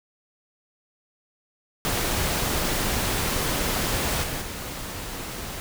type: noise with level steps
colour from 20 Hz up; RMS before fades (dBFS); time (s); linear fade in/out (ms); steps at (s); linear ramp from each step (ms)
pink; -25 / -30 / -34; 1.85-5.6; 0; 4.23 / 4.41; 10
effects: none